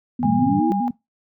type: tone with vibrato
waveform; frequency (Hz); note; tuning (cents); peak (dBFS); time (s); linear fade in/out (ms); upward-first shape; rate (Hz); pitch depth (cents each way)
sine; 219; A3; -8; -21; 0.19-0.91; 5; square; 4.9; 190
type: chord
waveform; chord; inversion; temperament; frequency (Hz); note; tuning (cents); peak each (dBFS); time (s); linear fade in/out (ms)
sine; G diminished seventh; none; equal; 98 / 116.54 / 138.59 / 164.81; G2 / Bb2 / Db3 / Fb3; 0 / 0 / 0 / 0; -32 / -30 / -30 / -28; 0.2-0.61; 20
type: tone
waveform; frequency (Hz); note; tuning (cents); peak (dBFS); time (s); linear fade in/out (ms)
sine; 814; G#5; -35; -22; 0.23-0.88; 0
type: linear sweep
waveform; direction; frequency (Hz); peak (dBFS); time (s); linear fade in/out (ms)
sine; up; 206.3 to 337.8; -18; 0.25-0.72; 0
effects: noise-tail reverb RT60 0.2 s tail -21 dB re dry